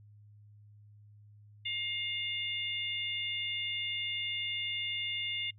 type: harmonic tone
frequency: 708 Hz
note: F5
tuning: 23 cents sharp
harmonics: 3 / 4 / 5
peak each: -38 / -36 / -39 dBFS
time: 1.65-5.51 s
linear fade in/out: 10 ms
effects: noise-tail reverb RT60 0.1 s tail -26 dB re dry + added 104 Hz sine -54 dBFS peak until 5.58 s